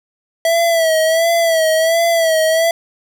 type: tone with vibrato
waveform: square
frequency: 655 Hz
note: E5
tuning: 11 cents flat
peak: -12 dBFS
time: 0.45-2.71 s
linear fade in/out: 2 ms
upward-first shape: sine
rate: 1.4 Hz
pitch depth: 58 cents each way
effects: none